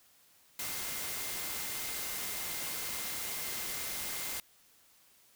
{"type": "tone in noise", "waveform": "sine", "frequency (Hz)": 2093, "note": "C7", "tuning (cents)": 0, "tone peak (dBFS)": -49, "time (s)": [0.59, 4.4], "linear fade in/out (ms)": 2, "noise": "white", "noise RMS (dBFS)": -38, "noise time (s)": [0.59, 4.4], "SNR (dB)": -14, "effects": ["white hiss -64 dBFS RMS until 5.35 s"]}